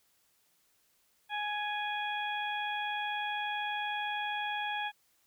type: harmonic tone with a mistuned harmonic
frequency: 834 Hz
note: G#5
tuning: 7 cents sharp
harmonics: 1 / 2 / 3 / 4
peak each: -35 / -38 / -40 / -41 dBFS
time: 1.29-4.92 s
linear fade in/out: 50 ms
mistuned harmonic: 3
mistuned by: -21 cents
effects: white hiss -71 dBFS RMS until 5.26 s